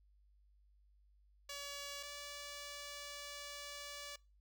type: tone pair in turn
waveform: 5% pulse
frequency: 569 / 577.3 Hz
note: C#5 / D5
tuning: +45 / -30 cents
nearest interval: unison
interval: 25 cents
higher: second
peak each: -33 / -35 dBFS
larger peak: first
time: 1.49-2.03 / 2.03-4.16 s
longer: second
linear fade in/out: 5 ms
effects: noise-tail reverb RT60 0.3 s tail -23 dB re dry + added 50 Hz sine -66 dBFS peak until 4.4 s